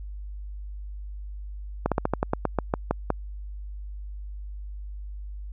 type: slowing click train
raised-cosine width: 1 ms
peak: -8 dBFS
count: 12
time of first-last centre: 1.86-3.103 s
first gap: 57 ms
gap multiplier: 1.13
effects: added 50 Hz sine -34 dBFS peak until 5.52 s